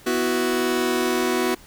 sawtooth chord, B suspended fourth, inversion none, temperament just, 246.9 / 329.3 / 370.4 Hz, B3 / E4 / F#4, 0 / -2 / +2 cents, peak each -21 / -23 / -18 dBFS, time 0.06-1.55 s, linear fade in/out 10 ms, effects pink hiss -48 dBFS RMS until 1.66 s

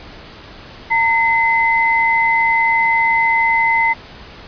sine tone pair together, 914 / 2045 Hz, A#5 / C7, -34 / -40 cents, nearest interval octave + major second, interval 1394 cents, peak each -15 / -14 dBFS, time 0.9-3.94 s, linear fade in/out 20 ms, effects pink hiss -37 dBFS RMS until 4.47 s + resampled to 11025 Hz

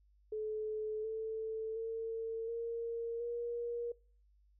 sine tone with pitch steps, 431.1 / 441.7 / 451.6 / 463.7 / 473.8 Hz, A4 / A4 / A4 / A#4 / A#4, -35 / +7 / +45 / -9 / +28 cents, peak -36 dBFS, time 0.32-3.92 s, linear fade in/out 5 ms, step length 720 ms, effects noise-tail reverb RT60 0.4 s tail -23 dB re dry + added 50 Hz sine -65 dBFS peak until 4.59 s

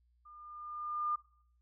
sine tone with level ramp, 1206 Hz, D6, 46 cents sharp, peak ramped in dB -53 to -29 dBFS, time 0.25-1.16 s, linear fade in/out 10 ms, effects noise-tail reverb RT60 0.6 s tail -22 dB re dry + added 60 Hz sine -68 dBFS peak until 1.61 s

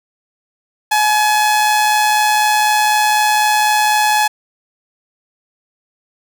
sawtooth tone with amplitude modulation, 848 Hz, G#5, 36 cents sharp, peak -6 dBFS, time 0.91-4.28 s, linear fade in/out 10 ms, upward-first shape sine, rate 124 Hz, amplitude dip 30%, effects none

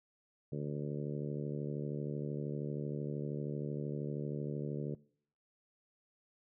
harmonic tone, 72.9 Hz, D2, 12 cents flat, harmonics 2 / 3 / 4 / 5 / 6 / 7 / 8, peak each -38 / -44 / -46 / -45 / -45 / -50 / -53 dBFS, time 0.52-4.95 s, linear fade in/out 5 ms, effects noise-tail reverb RT60 0.6 s tail -23 dB re dry

